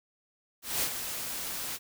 white noise with ADSR envelope, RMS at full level -28 dBFS, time 0.62-1.79 s, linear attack 200 ms, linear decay 72 ms, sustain -8 dB, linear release 45 ms, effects none

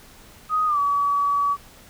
sine tone with pitch glide, 1250 to 1139.7 Hz, D#6 to C#6, +8 to +48 cents, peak -18 dBFS, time 0.49-1.57 s, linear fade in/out 50 ms, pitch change -160 cents, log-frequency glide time 0.66-0.79 s, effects pink hiss -48 dBFS RMS until 1.89 s

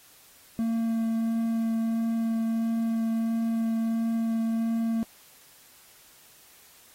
triangle tone with vibrato, 226.9 Hz, A#3, 47 cents flat, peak -22 dBFS, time 0.59-5.03 s, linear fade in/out 0 ms, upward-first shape sine, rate 1.5 Hz, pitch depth 8 cents each way, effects white hiss -55 dBFS RMS until 6.94 s + AAC 48 kbps

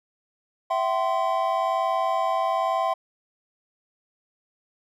triangle tone cluster, 662 / 763 / 1040 Hz, E5 / G5 / C6, +7 / -47 / -11 cents, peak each -24 dBFS, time 0.7-2.94 s, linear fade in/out 10 ms, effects none

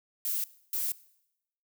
violet noise bursts at uneven times, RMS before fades -31 dBFS, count 2, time 0.25-0.44 / 0.73-0.92 s, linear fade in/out 2 ms, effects noise-tail reverb RT60 0.8 s tail -20 dB re dry

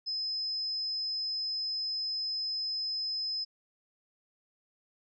sine tone, 5100 Hz, D#8, 42 cents sharp, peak -31 dBFS, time 0.06-3.45 s, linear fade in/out 20 ms, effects none

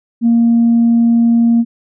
sine tone, 233 Hz, A#3, 1 cent flat, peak -6 dBFS, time 0.21-1.65 s, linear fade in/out 50 ms, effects tanh soft clip ceiling -4 dBFS

